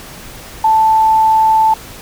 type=tone; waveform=sine; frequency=880 Hz; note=A5; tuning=in tune; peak=-7 dBFS; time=0.64-1.74 s; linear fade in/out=5 ms; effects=pink hiss -33 dBFS RMS until 2.01 s